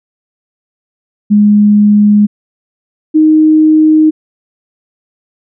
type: tone pair in turn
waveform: sine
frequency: 207.7 / 311.2 Hz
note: G#3 / D#4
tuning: 0 / 0 cents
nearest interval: perfect fifth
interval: 700 cents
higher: second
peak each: -3 dBFS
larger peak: neither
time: 1.3-2.27 / 3.14-4.11 s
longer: neither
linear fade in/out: 20 ms
effects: none